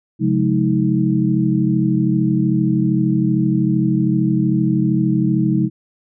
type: tone cluster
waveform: sine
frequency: 135.2 / 177.7 / 210.7 / 317.3 Hz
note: C#3 / F3 / G#3 / D#4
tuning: -43 / +30 / +25 / +34 cents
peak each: -19 dBFS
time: 0.19-5.7 s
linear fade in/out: 50 ms
effects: none